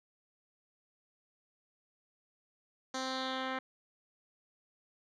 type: tone with low-pass filter sweep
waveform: 10% pulse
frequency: 261.4 Hz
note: C4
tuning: 1 cent flat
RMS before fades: -37 dBFS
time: 2.94-3.59 s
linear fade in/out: 5 ms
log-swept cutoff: 5800 to 2400 Hz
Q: 2.8
effects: none